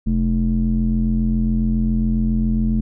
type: tone with low-pass filter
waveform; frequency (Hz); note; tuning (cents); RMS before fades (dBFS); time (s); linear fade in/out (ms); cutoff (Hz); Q
square; 43.65; F1; 0; -18; 0.06-2.81; 10; 220; 5.7
effects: none